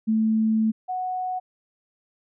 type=tone pair in turn; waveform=sine; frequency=220 / 738.1 Hz; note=A3 / F#5; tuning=0 / -4 cents; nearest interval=octave + major sixth; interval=2096 cents; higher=second; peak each=-18 / -25 dBFS; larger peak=first; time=0.07-0.72 / 0.88-1.4 s; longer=first; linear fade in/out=20 ms; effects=none